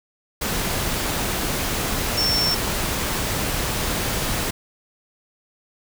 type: tone in noise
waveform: sine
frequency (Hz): 5430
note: F8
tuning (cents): -50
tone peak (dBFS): -19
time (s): 2.17-2.55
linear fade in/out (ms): 10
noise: pink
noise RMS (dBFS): -24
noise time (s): 0.41-4.51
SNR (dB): +2
effects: none